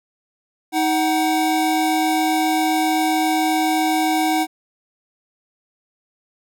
square tone pair together, 315.2 / 751.3 Hz, D#4 / F#5, +23 / +26 cents, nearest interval octave + minor third, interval 1503 cents, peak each -20 dBFS, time 0.72-4.47 s, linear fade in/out 50 ms, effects none

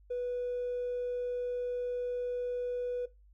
sine tone with hard clipping, 491.6 Hz, B4, 8 cents flat, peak -32 dBFS, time 0.1-3.06 s, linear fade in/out 10 ms, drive 1 dB, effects noise-tail reverb RT60 0.2 s tail -17 dB re dry + added 50 Hz sine -57 dBFS peak until 3.33 s

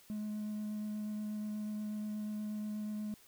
triangle tone with vibrato, 211.5 Hz, G#3, 32 cents sharp, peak -34 dBFS, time 0.1-3.14 s, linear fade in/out 0 ms, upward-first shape sine, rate 8.3 Hz, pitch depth 9 cents each way, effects tanh soft clip ceiling -30 dBFS + white hiss -62 dBFS RMS until 3.27 s

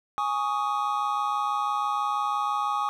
triangle chord, Ab suspended fourth, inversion none, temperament equal with one note detuned, 830.6 / 1118.4 / 1244.5 Hz, Ab5 / Db6 / Eb6, 0 / +15 / 0 cents, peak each -27 / -27 / -27 dBFS, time 0.18-2.89 s, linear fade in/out 0 ms, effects none

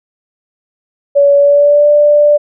sine tone with pitch glide, 567 to 589.4 Hz, C#5 to D5, +39 to +6 cents, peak -4 dBFS, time 1.15-2.38 s, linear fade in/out 20 ms, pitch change +67 cents, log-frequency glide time 1.36-1.88 s, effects none

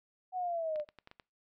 sine linear sweep, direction down, 750 to 587.3 Hz, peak -32 dBFS, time 0.32-0.85 s, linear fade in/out 50 ms
clicks, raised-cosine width 0.3 ms, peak -35 dBFS, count 7, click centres 0.759 / 0.799 / 0.889 / 0.987 / 1.074 / 1.114 / 1.198 s
effects noise-tail reverb RT60 0.3 s tail -24 dB re dry

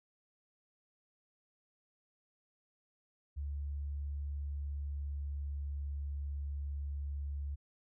sine tone with pitch glide, 71.6 to 71.15 Hz, D2 to C#2, -43 to +46 cents, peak -36 dBFS, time 3.36-7.56 s, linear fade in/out 20 ms, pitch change -11 cents, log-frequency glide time 4.26-5.74 s, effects none

